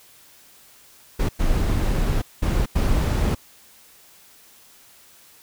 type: noise bursts at uneven times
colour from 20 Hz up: brown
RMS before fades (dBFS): -20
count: 4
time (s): 1.19-1.29 / 1.39-2.22 / 2.42-2.66 / 2.75-3.35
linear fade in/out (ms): 10
effects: white hiss -51 dBFS RMS until 5.42 s